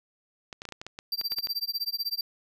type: clicks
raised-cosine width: 0.2 ms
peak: -21 dBFS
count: 12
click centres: 0.528 / 0.619 / 0.653 / 0.689 / 0.723 / 0.815 / 0.866 / 0.989 / 1.213 / 1.32 / 1.386 / 1.471 s
type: tone with tremolo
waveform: square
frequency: 4699 Hz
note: D8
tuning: in tune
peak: -26 dBFS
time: 1.12-2.21 s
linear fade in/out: 2 ms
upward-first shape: sine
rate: 16 Hz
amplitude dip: 100%
effects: none